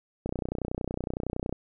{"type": "click train", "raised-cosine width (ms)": 2, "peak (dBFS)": -17, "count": 40, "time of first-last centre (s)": [0.26, 1.526], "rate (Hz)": 30.8, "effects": []}